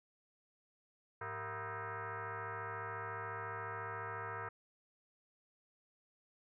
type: tone with frequency modulation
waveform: sine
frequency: 178.6 Hz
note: F3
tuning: 39 cents sharp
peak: -40 dBFS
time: 1.21-4.49 s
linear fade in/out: 5 ms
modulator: 283 Hz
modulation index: 5.7
effects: none